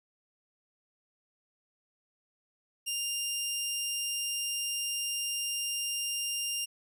15% pulse tone, 2800 Hz, F7, 4 cents sharp, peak -24 dBFS, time 2.86-6.66 s, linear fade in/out 20 ms, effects none

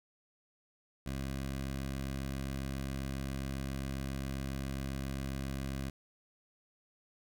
15% pulse tone with notch filter, 67.4 Hz, C#2, 48 cents flat, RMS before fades -38 dBFS, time 1.06-5.9 s, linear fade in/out 5 ms, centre 850 Hz, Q 1.9, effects none

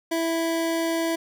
25% pulse tone, 329.9 Hz, E4, 1 cent sharp, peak -19 dBFS, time 0.11-1.16 s, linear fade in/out 10 ms, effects none

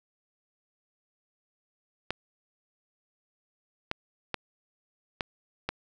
clicks, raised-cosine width 0.3 ms, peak -13 dBFS, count 5, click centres 2.106 / 3.914 / 4.343 / 5.208 / 5.69 s, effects none

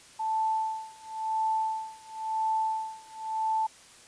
sine tone with tremolo, 880 Hz, A5, in tune, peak -24 dBFS, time 0.19-3.67 s, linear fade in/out 10 ms, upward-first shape sine, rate 0.96 Hz, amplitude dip 95%, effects white hiss -53 dBFS RMS until 4.07 s + resampled to 22050 Hz

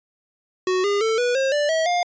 square tone with pitch steps, 370 / 405.8 / 445.1 / 488.2 / 535.5 / 587.3 / 644.2 / 706.6 Hz, F#4 / G#4 / A4 / B4 / C5 / D5 / E5 / F5, 0 / -40 / +20 / -20 / +40 / 0 / -40 / +20 cents, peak -19 dBFS, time 0.67-2.03 s, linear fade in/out 2 ms, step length 170 ms, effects resampled to 16000 Hz

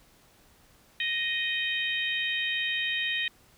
harmonic tone, 622.3 Hz, D#5, in tune, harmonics 3 / 4 / 5 / 6, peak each -31 / -32 / -33 / -34 dBFS, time 1-3.28 s, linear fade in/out 2 ms, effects pink hiss -60 dBFS RMS until 3.57 s

